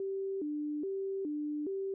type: tone with vibrato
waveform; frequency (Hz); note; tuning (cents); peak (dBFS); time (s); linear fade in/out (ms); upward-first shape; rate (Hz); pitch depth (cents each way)
sine; 340.2; F4; -45; -33; 0-1.94; 2; square; 1.2; 230
effects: none